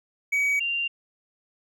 triangle / sine tone pair in turn, 2266 / 2779 Hz, C#7 / F7, +37 / -9 cents, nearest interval major third, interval 354 cents, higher second, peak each -19 / -24 dBFS, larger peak first, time 0.32-0.6 / 0.6-0.88 s, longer neither, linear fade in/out 10 ms, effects none

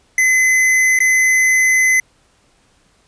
square tone with dropouts, 2036 Hz, C7, 48 cents flat, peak -11 dBFS, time 0.18-2 s, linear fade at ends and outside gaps 2 ms, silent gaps 0.99-1.003 s, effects pink hiss -56 dBFS RMS until 3.07 s + resampled to 22050 Hz

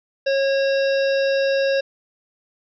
harmonic tone, 546 Hz, C#5, 26 cents flat, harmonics 1 / 3 / 5 / 7 / 9 / 10, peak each -17 / -27 / -31 / -34 / -36 / -37 dBFS, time 0.26-1.81 s, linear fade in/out 10 ms, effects none

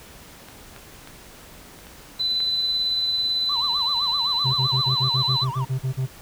clicks, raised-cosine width 0.3 ms, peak -25 / -24 / -24 / -30 / -27 / -21 dBFS, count 6, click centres 0.486 / 0.763 / 1.074 / 1.789 / 1.869 / 2.403 s
sine tone with tremolo, 4010 Hz, B7, 26 cents sharp, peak -19 dBFS, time 2.19-5.45 s, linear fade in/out 20 ms, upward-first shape triangle, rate 18 Hz, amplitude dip 30%
triangle tone with vibrato, 1046.5 Hz, C6, in tune, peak -27 dBFS, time 3.49-5.65 s, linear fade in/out 5 ms, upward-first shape sine, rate 7.8 Hz, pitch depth 220 cents each way
triangle tone bursts, 130.81 Hz, C3, in tune, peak -19 dBFS, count 12, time 4.44-6.069 s, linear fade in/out 20 ms, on 100 ms, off 39 ms
effects pink hiss -45 dBFS RMS until 6.21 s

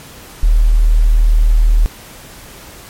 sine tone, 38.89 Hz, D#1, in tune, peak -6 dBFS, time 0.43-1.86 s, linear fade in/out 0 ms, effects pink hiss -36 dBFS RMS until 2.89 s + MP3 64 kbps

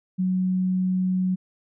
sine tone, 185 Hz, F#3, in tune, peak -20 dBFS, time 0.18-1.36 s, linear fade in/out 20 ms, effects none

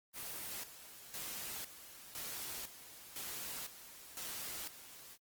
white noise with tremolo, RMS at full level -44 dBFS, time 0.13-5.18 s, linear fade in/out 50 ms, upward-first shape square, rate 0.99 Hz, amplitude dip 70%, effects Opus 24 kbps

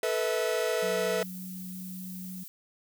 45% pulse chord, A suspended second, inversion none, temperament equal with one note detuned, 440 / 493.9 / 647.6 Hz, A4 / B4 / E5, 0 / 0 / -31 cents, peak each -31 dBFS, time 0.03-1.23 s, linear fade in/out 2 ms
sine tone, 185 Hz, F#3, in tune, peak -38 dBFS, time 0.82-2.44 s, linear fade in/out 10 ms
violet noise, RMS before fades -45 dBFS, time 1.21-2.48 s, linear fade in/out 0 ms
effects none

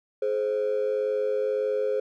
triangle ring-modulated tone, 474.1 Hz, A#4, 29 cents sharp, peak -17 dBFS, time 0.22-2 s, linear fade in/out 5 ms, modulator 50.9 Hz, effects tanh soft clip ceiling -18 dBFS

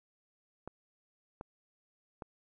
clicks, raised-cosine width 1 ms, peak -28 dBFS, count 3, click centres 0.676 / 1.411 / 2.222 s, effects none

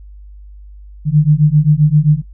sine beating tone pair, 146.83 / 154.43 Hz, D3 / D#3, 0 / -13 cents, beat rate 7.6 Hz, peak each -10 dBFS, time 1.05-2.22 s, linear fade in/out 50 ms, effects noise-tail reverb RT60 0.1 s tail -18 dB re dry + added 50 Hz sine -33 dBFS peak until 2.33 s

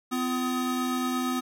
square tone cluster, 253.5 / 342.5 / 1259 Hz, B3 / F4 / D#6, +45 / -34 / +20 cents, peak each -28 / -36 / -34 dBFS, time 0.11-1.41 s, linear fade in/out 20 ms, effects none

